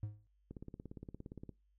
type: tone with exponential decay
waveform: triangle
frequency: 104.8 Hz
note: G#2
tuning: 16 cents sharp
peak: -33 dBFS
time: 0.03-0.27 s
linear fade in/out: 0 ms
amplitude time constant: 51 ms
type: click train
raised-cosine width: 3 ms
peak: -34 dBFS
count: 18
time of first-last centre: 0.51-1.493 s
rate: 17.3 Hz
effects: noise-tail reverb RT60 0.2 s tail -22 dB re dry + added 50 Hz sine -70 dBFS peak until 1.78 s